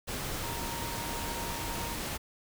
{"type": "tone in noise", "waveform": "sine", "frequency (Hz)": 932.3, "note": "A#5", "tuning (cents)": 0, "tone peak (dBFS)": -41, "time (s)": [0.42, 1.96], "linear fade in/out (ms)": 20, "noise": "pink", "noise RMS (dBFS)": -36, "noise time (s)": [0.07, 2.18], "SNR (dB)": -8, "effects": []}